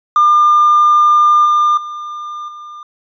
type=tone with level steps; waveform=triangle; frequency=1202 Hz; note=D6; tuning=40 cents sharp; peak=-3 / -6 / -21 / -27 dBFS; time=0.16-2.83 s; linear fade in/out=2 ms; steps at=1.45 / 1.77 / 2.48 s; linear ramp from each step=5 ms; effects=tanh soft clip ceiling -3 dBFS + resampled to 16000 Hz